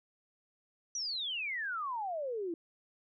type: exponential sweep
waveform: sine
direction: down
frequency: 6000 to 323.3 Hz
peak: -34 dBFS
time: 0.95-2.54 s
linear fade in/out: 2 ms
effects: none